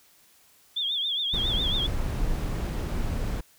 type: tone with vibrato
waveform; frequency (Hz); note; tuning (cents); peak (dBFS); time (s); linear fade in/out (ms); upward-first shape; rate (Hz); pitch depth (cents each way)
sine; 3425; A7; -47; -25; 0.76-1.87; 10; triangle; 7.3; 130
type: noise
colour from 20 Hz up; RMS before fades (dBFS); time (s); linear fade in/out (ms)
brown; -28; 1.33-3.41; 10
effects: white hiss -59 dBFS RMS until 3.58 s